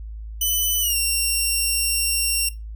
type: tone with pitch glide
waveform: 5% pulse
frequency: 3002 to 2753 Hz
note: F#7 to F7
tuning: +24 to -25 cents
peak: -11 dBFS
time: 0.41-2.49 s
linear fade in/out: 5 ms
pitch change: -149 cents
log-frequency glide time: 0.81-0.96 s
effects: noise-tail reverb RT60 0.2 s tail -17 dB re dry + added 54 Hz sine -31 dBFS peak until 2.75 s